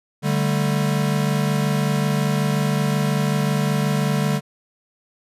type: chord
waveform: square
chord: D suspended fourth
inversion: none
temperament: equal with one note detuned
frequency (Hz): 146.83 / 194.53 / 220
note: D3 / G3 / A3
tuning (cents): 0 / -13 / 0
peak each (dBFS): -21 / -24 / -27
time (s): 0.22-4.41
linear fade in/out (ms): 50
effects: resampled to 32000 Hz